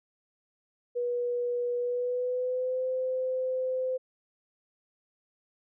sine tone with pitch glide, 485.5 to 514.4 Hz, B4 to C5, -30 to -30 cents, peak -27 dBFS, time 0.95-3.98 s, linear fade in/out 20 ms, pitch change +100 cents, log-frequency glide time 1.77-2.86 s, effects none

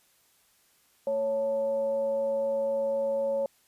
sine tone with frequency modulation, 554 Hz, C#5, 1 cent flat, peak -25 dBFS, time 1.07-3.46 s, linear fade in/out 2 ms, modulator 330 Hz, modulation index 0.28, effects white hiss -65 dBFS RMS until 3.67 s + resampled to 32000 Hz

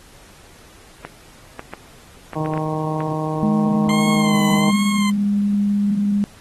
clicks, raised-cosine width 0.5 ms, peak -15 dBFS, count 8, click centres 1.05 / 1.594 / 1.736 / 2.333 / 2.46 / 2.537 / 2.576 / 3.005 s
harmonic tone, 155.6 Hz, D#3, in tune, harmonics 1 / 2 / 3 / 4 / 5 / 6 / 7, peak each -24 / -27 / -29 / -30 / -31 / -32 / -32 dBFS, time 2.35-4.71 s, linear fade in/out 20 ms
sine tone with pitch glide, 211.3 to 203.5 Hz, G#3 to G#3, +30 to -35 cents, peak -15 dBFS, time 3.43-6.24 s, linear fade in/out 0 ms, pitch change -65 cents, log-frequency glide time 4.17-4.49 s
20% pulse tone with vibrato, 1046.5 Hz, C6, in tune, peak -18 dBFS, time 3.89-5.1 s, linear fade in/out 2 ms, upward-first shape sine, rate 1.3 Hz, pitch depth 63 cents each way
effects pink hiss -47 dBFS RMS until 6.4 s + AAC 32 kbps

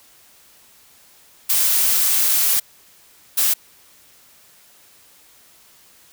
blue noise bursts at uneven times, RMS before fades -17 dBFS, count 2, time 1.49-2.6 / 3.37-3.54 s, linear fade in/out 10 ms, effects white hiss -51 dBFS RMS until 6.12 s

